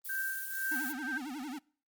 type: noise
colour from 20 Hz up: violet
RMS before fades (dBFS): -40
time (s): 0.04-0.93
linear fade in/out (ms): 20
type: tone with tremolo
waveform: sine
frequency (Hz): 1568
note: G6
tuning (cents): 0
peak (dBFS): -30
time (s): 0.09-1.18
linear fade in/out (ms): 5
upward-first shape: triangle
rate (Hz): 2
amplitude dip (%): 85
type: tone with vibrato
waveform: square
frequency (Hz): 276.1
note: C#4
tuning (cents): -7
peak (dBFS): -39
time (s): 0.71-1.59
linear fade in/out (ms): 10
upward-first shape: sine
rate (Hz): 11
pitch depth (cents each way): 210
effects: noise-tail reverb RT60 0.5 s tail -26 dB re dry + Opus 24 kbps